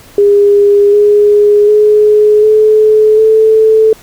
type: tone with pitch steps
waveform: sine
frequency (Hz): 406.6 / 414.4 / 422.4 / 430.5 / 438.8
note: G#4 / G#4 / G#4 / A4 / A4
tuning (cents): -37 / -4 / +29 / -38 / -5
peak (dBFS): -3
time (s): 0.18-3.93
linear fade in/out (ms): 2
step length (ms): 750
effects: pink hiss -38 dBFS RMS until 4.02 s